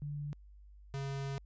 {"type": "tone pair in turn", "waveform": ["sine", "square"], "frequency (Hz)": [145.9, 137.71], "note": ["D3", "C#3"], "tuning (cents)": [-11, -11], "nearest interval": "minor second", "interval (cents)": 100, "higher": "first", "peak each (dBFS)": [-37, -37], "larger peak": "neither", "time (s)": [[0.02, 0.33], [0.94, 1.38]], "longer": "second", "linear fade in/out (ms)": 0, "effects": ["added 50 Hz sine -53 dBFS peak until 1.45 s", "resampled to 16000 Hz"]}